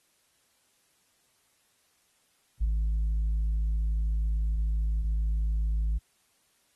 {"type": "tone with tanh clipping", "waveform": "sine", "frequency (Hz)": 53.5, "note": "A1", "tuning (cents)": -48, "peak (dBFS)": -25, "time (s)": [2.6, 5.99], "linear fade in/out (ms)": 20, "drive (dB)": 2, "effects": ["white hiss -69 dBFS RMS until 6.75 s", "AAC 32 kbps"]}